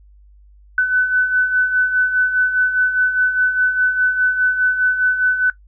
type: beating tone pair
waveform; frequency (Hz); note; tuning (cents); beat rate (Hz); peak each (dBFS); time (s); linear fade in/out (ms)
sine; 1500 / 1504.9; F#6 / F#6; +23 / +29; 4.9; -21 / -14; 0.78-5.5; 2
effects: noise-tail reverb RT60 0.1 s tail -17 dB re dry + added 50 Hz sine -44 dBFS peak until 5.67 s